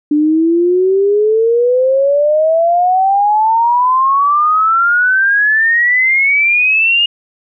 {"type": "exponential sweep", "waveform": "sine", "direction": "up", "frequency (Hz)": [293.7, 2866], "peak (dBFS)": -8, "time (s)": [0.11, 7.06], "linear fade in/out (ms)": 5, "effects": []}